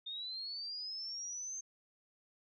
sine linear sweep, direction up, 3630 to 6350 Hz, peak -40 dBFS, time 0.06-1.61 s, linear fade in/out 10 ms, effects none

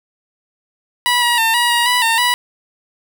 15% pulse tone with pitch steps, 976 / 957 / 900 / 960 / 951 / 985 / 910 / 979 Hz, B5 / A#5 / A5 / B5 / A#5 / B5 / A#5 / B5, -21 / +45 / +39 / -49 / +34 / -5 / -42 / -15 cents, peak -6 dBFS, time 1.06-2.34 s, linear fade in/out 0 ms, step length 160 ms, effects none

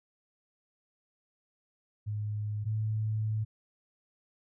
sine tone pair in turn, 105.3 / 108.51 Hz, G#2 / A2, +24 / -24 cents, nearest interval minor second, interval 52 cents, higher second, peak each -31 / -28 dBFS, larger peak second, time 2.06-2.65 / 2.65-3.45 s, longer second, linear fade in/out 20 ms, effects none

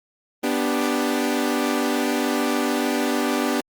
sawtooth chord, G major, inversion first, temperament equal, 246.9 / 293.7 / 392 Hz, B3 / D4 / G4, 0 / 0 / 0 cents, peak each -20 / -20 / -23 dBFS, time 0.43-3.61 s, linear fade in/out 10 ms, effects Opus 32 kbps

